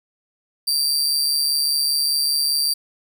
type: tone with amplitude modulation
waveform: sawtooth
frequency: 4703 Hz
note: D8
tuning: 2 cents sharp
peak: -12 dBFS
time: 0.67-2.74 s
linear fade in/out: 10 ms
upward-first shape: sine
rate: 145 Hz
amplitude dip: 65%
effects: none